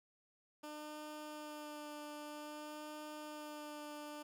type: tone with vibrato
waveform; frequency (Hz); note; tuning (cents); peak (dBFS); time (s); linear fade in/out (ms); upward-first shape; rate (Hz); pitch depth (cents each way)
15% pulse; 300; D4; +37; -40; 0.63-4.23; 10; sine; 0.52; 17
effects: none